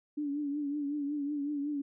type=tone with vibrato; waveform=sine; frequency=289.3 Hz; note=D4; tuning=26 cents flat; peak=-31 dBFS; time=0.17-1.82 s; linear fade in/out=10 ms; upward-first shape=triangle; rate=5.4 Hz; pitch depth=69 cents each way; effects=none